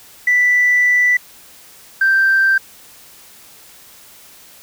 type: tone pair in turn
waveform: sine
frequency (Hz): 1975.5 / 1568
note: B6 / G6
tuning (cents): 0 / 0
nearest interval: major third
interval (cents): 400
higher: first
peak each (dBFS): -9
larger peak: neither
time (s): 0.27-1.17 / 2.01-2.58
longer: first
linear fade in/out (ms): 5
effects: tanh soft clip ceiling -6 dBFS + white hiss -43 dBFS RMS until 4.62 s